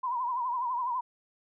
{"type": "tone with vibrato", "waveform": "sine", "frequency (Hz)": 987.8, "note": "B5", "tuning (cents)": 0, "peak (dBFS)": -28, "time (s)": [0.03, 1.01], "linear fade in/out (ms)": 10, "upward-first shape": "triangle", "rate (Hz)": 12, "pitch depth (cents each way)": 110, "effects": []}